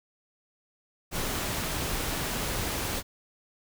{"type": "noise", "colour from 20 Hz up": "pink", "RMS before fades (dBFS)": -31, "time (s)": [1.11, 3.03], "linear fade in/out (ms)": 50, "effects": []}